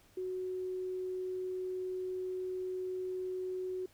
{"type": "tone", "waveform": "sine", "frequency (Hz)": 370, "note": "F#4", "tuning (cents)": 0, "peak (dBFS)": -35, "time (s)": [0.17, 3.86], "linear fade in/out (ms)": 5, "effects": ["added 99 Hz sine -70 dBFS peak until 3.93 s", "pink hiss -65 dBFS RMS until 3.93 s"]}